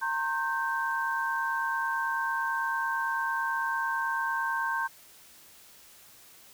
sine tone cluster, 921 / 1070 / 1561 Hz, A#5 / C6 / G6, -21 / +38 / -8 cents, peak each -32 / -33 / -30 dBFS, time 0.01-4.88 s, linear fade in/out 20 ms, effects white hiss -54 dBFS RMS until 6.53 s

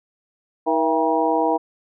harmonic tone with a mistuned harmonic, 159.2 Hz, D#3, 40 cents sharp, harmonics 2 / 3 / 4 / 5 / 6, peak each -23 / -23 / -23 / -23 / -23 dBFS, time 0.66-1.58 s, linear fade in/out 20 ms, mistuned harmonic 4, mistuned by +81 cents, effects none

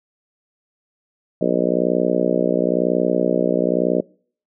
harmonic tone, 61 Hz, B1, 21 cents flat, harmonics 3 / 4 / 5 / 6 / 7 / 8 / 9 / 10, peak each -24 / -24 / -24 / -24 / -24 / -24 / -24 / -24 dBFS, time 1.41-4.01 s, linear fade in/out 5 ms, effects noise-tail reverb RT60 0.5 s tail -25 dB re dry

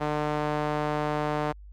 sawtooth tone with band-pass filter, 150 Hz, D3, 37 cents sharp, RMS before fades -28 dBFS, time 0-1.53 s, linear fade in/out 20 ms, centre 790 Hz, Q 0.95, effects added 50 Hz sine -43 dBFS peak until 1.72 s + Opus 32 kbps

